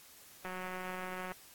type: click train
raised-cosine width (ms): 0.5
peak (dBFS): -27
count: 161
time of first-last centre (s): 0.45-1.32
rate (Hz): 184
effects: white hiss -57 dBFS RMS until 1.54 s + AAC 64 kbps